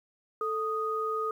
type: tone pair together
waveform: sine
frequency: 440 / 1242.5 Hz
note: A4 / D#6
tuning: 0 / -3 cents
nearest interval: octave + tritone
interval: 1797 cents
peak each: -32 / -30 dBFS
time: 0.41-1.31 s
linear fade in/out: 2 ms
effects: 10-bit